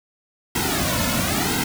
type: noise with flanger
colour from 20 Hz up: pink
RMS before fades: -22 dBFS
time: 0.55-1.64 s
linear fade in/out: 5 ms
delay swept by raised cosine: 1.7 to 2.56 ms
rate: 0.99 Hz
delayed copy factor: -0.95
effects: none